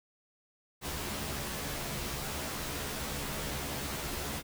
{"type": "noise with comb filter", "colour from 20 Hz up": "pink", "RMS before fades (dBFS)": -37, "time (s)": [0.81, 4.43], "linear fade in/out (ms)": 50, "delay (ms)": 14, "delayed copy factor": 0.95, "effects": []}